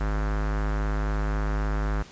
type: tone with low-pass filter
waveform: square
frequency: 51.9 Hz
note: G#1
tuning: in tune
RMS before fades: -26 dBFS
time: 0-2.03 s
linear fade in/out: 10 ms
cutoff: 1500 Hz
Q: 2.4
effects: pink hiss -48 dBFS RMS until 2.11 s + resampled to 16000 Hz